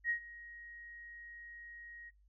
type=tone with ADSR envelope; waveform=sine; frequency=1884 Hz; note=A#6; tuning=18 cents sharp; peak=-30 dBFS; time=0.04-2.11 s; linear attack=57 ms; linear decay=95 ms; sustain=-19 dB; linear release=29 ms; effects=noise-tail reverb RT60 0.2 s tail -23 dB re dry + added 50 Hz sine -64 dBFS peak until 2.28 s